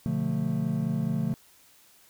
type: chord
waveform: triangle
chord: B half-diminished seventh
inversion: none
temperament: just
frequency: 123.47 / 148.16 / 177.8 / 222.2 Hz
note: B2 / D3 / F3 / A3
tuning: 0 / +16 / +31 / +17 cents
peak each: -32 / -28 / -29 / -28 dBFS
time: 0.06-1.34 s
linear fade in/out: 0 ms
effects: white hiss -58 dBFS RMS until 2.09 s